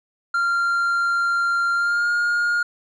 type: tone with pitch glide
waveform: triangle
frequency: 1387 to 1421.9 Hz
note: F6 to F6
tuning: -12 to +31 cents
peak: -16 dBFS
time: 0.34-2.63 s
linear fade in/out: 5 ms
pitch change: +43 cents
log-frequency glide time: 1.74-2.1 s
effects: resampled to 22050 Hz